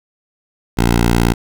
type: tone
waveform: 10% pulse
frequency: 58.27 Hz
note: A#1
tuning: in tune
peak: -3 dBFS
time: 0.77-1.34 s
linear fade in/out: 20 ms
effects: none